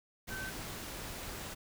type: tone in noise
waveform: sine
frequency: 1538 Hz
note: G6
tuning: 33 cents flat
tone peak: -40 dBFS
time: 0.3-0.51 s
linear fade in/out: 20 ms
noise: pink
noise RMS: -43 dBFS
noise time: 0.27-1.55 s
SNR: 0 dB
effects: none